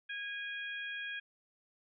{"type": "harmonic tone", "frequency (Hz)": 821, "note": "G#5", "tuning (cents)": -20, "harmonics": [2, 3, 4], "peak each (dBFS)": [-40, -44, -46], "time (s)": [0.09, 1.2], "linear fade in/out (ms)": 10, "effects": []}